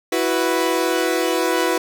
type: chord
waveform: sawtooth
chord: E suspended second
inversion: none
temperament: equal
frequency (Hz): 329.6 / 370 / 493.9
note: E4 / F#4 / B4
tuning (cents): 0 / 0 / 0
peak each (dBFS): -18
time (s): 0.12-1.78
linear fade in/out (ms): 5
effects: none